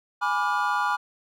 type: chord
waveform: triangle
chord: G# diminished seventh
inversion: none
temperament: equal with one note detuned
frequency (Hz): 830.6 / 987.8 / 1174.7 / 1423.8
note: G#5 / B5 / D6 / F6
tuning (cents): 0 / 0 / 0 / +33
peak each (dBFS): -26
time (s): 0.21-0.97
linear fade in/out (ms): 20
effects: none